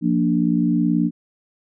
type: chord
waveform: sine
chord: Bb major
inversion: second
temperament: equal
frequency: 174.61 / 233.1 / 293.7 Hz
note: F3 / Bb3 / D4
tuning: 0 / 0 / 0 cents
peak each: -20 dBFS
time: 0.01-1.11 s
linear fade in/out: 50 ms
effects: none